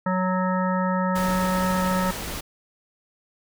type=harmonic tone; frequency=185 Hz; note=F#3; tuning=in tune; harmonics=1 / 3 / 5 / 7 / 9 / 10; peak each=-23 / -28 / -28 / -29 / -38 / -36 dBFS; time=0.06-2.11 s; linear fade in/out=5 ms
type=noise; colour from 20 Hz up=pink; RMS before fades=-32 dBFS; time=1.15-2.41 s; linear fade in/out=10 ms
effects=none